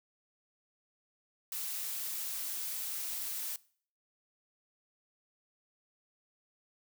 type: noise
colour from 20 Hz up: blue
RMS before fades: -38 dBFS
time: 1.52-3.56 s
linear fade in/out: 2 ms
effects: noise-tail reverb RT60 0.5 s tail -21 dB re dry